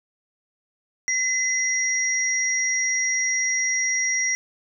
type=tone pair together; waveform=sine; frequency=2029 / 5729 Hz; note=B6 / F8; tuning=+46 / +43 cents; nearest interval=octave + tritone; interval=1797 cents; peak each=-23 dBFS; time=1.08-4.35 s; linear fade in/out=0 ms; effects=none